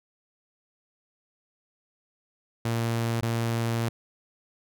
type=tone with dropouts; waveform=sawtooth; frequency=115.7 Hz; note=A#2; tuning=13 cents flat; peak=-21 dBFS; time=2.65-3.89 s; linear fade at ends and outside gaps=5 ms; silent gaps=3.209-3.225 s; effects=none